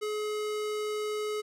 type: tone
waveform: square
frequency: 423.8 Hz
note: G#4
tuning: 35 cents sharp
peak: -31 dBFS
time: 0.01-1.42 s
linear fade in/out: 20 ms
effects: low-pass 11000 Hz 12 dB/octave